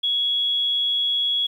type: tone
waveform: sine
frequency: 3346 Hz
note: G#7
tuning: 12 cents sharp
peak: -19 dBFS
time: 0.03-1.47 s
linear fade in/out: 10 ms
effects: 9-bit